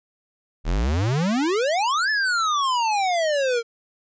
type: exponential two-way sweep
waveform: square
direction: up then down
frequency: 36.53 to 1760 to 453.7 Hz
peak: -20 dBFS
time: 0.64-3.63 s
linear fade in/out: 50 ms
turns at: 2.1 s
effects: resampled to 16000 Hz